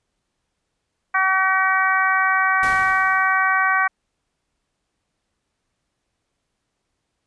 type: harmonic tone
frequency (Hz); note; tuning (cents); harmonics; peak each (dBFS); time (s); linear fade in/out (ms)
380; F#4; +46; 2 / 3 / 4 / 5 / 6; -24 / -20 / -20 / -22 / -27; 1.14-3.88; 10
type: noise with exponential decay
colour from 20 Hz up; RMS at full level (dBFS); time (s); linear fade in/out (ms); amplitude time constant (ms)
pink; -30; 2.63-3.65; 1; 220
effects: pink hiss -75 dBFS RMS until 7.26 s + resampled to 22050 Hz